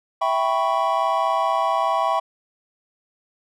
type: chord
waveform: triangle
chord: C# half-diminished seventh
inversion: first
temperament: equal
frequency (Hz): 659.3 / 784 / 987.8 / 1108.7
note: E5 / G5 / B5 / C#6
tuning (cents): 0 / 0 / 0 / 0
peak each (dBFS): -22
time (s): 0.21-2.2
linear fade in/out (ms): 10
effects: none